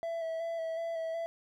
triangle tone with vibrato, 659.3 Hz, E5, in tune, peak -31 dBFS, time 0.03-1.26 s, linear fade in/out 0 ms, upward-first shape square, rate 2.7 Hz, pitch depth 20 cents each way, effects none

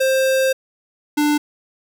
square tone pair in turn, 528 / 296.3 Hz, C5 / D4, +16 / +15 cents, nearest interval minor seventh, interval 1001 cents, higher first, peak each -15 dBFS, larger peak neither, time 0-0.53 / 1.17-1.38 s, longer first, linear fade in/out 10 ms, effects none

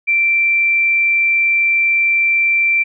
sine tone, 2349 Hz, D7, in tune, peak -11 dBFS, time 0.07-2.84 s, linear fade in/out 20 ms, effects none

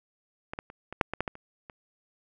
clicks, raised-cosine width 0.5 ms, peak -20 / -19 / -29 / -23 / -6 / -16 / -12 / -16 / -30 / -28 dBFS, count 10, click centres 0.535 / 0.589 / 0.701 / 0.926 / 1.012 / 1.136 / 1.206 / 1.278 / 1.354 / 1.698 s, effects none

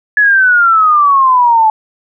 sine exponential sweep, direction down, 1714 to 862 Hz, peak -5 dBFS, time 0.17-1.7 s, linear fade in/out 2 ms, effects none

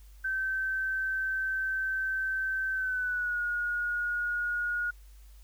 sine tone with pitch glide, 1545 to 1441.5 Hz, G6 to F#6, -26 to -46 cents, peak -28 dBFS, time 0.24-4.91 s, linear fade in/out 10 ms, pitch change -120 cents, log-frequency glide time 2.72-3.41 s, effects added 50 Hz sine -49 dBFS peak until 5.43 s + white hiss -64 dBFS RMS until 5.43 s

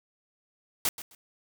white noise with echo, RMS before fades -26 dBFS, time 0.85-0.89 s, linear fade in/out 2 ms, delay 130 ms, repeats 2, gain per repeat -14 dB, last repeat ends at 1.15 s, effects none

